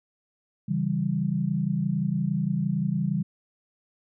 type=chord; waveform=sine; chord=C# diminished; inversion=none; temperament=equal; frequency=138.59 / 164.81 / 196 Hz; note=C#3 / E3 / G3; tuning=0 / 0 / 0 cents; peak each=-29 / -27 / -27 dBFS; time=0.68-3.23 s; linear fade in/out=10 ms; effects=none